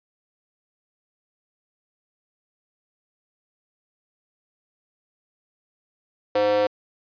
square tone with high-pass filter, 103.83 Hz, G#2, in tune, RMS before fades -20 dBFS, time 6.35-6.67 s, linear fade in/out 5 ms, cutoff 500 Hz, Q 4.6, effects resampled to 11025 Hz

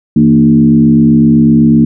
sine tone with frequency modulation, 229.7 Hz, A#3, 25 cents flat, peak -3 dBFS, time 0.16-1.85 s, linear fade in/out 5 ms, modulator 67.9 Hz, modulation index 0.99, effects none

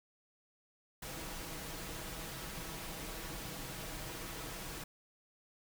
pink noise with comb filter, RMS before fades -44 dBFS, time 1.02-4.84 s, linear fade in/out 5 ms, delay 6.2 ms, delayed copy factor +0.5, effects none

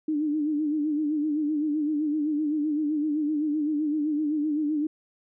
sine tone with vibrato, 301.4 Hz, D4, 45 cents sharp, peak -23 dBFS, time 0.08-4.87 s, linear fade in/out 5 ms, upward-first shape sine, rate 7.8 Hz, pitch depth 68 cents each way, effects none

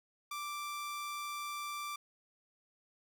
sawtooth tone, 1174.7 Hz, D6, in tune, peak -35 dBFS, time 0.31-1.96 s, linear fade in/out 5 ms, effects none

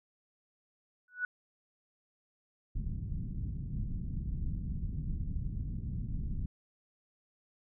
sine tone with exponential growth, 1476 Hz, F#6, 5 cents flat, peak -27 dBFS, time 1.08-1.25 s, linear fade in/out 2 ms, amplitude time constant 35 ms
pink low-pass noise, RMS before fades -36 dBFS, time 2.75-6.46 s, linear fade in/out 5 ms, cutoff 190 Hz, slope 24 dB/octave
effects none

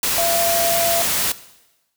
sine tone in noise, 679 Hz, F5, 49 cents flat, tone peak -19 dBFS, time 0.18-1.02 s, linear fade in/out 2 ms, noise white, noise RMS -20 dBFS, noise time 0.03-1.32 s, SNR -2 dB, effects noise-tail reverb RT60 1.0 s tail -17 dB re dry

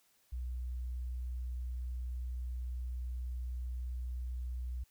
sine tone, 61.74 Hz, B1, in tune, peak -36 dBFS, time 0.32-4.84 s, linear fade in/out 10 ms, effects white hiss -71 dBFS RMS until 4.9 s

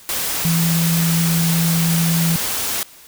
sine tone in noise, 166.5 Hz, E3, 18 cents sharp, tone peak -15 dBFS, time 0.45-2.36 s, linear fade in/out 0 ms, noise white, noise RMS -22 dBFS, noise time 0.09-2.83 s, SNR +4 dB, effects white hiss -44 dBFS RMS until 3.07 s

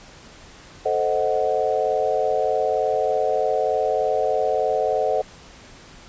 sine chord, A diminished seventh, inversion none, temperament equal, 440 / 523.3 / 622.3 / 740 Hz, A4 / C5 / Eb5 / Gb5, 0 / 0 / 0 / 0 cents, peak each -24 dBFS, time 0.85-5.22 s, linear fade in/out 10 ms, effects pink hiss -45 dBFS RMS until 6.08 s + resampled to 16000 Hz

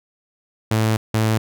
sawtooth tone bursts at uneven times, 110 Hz, A2, in tune, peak -12 dBFS, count 2, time 0.71-0.97 / 1.14-1.38 s, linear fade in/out 5 ms, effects none

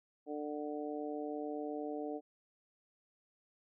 harmonic tone, 148.8 Hz, D3, 23 cents sharp, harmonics 2 / 3 / 4 / 5, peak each -41 / -42 / -45 / -46 dBFS, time 0.26-2.21 s, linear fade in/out 50 ms, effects none

